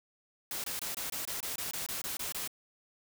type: noise bursts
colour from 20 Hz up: white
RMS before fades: -37 dBFS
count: 13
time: 0.51-2.476 s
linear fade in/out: 2 ms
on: 130 ms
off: 23 ms
effects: none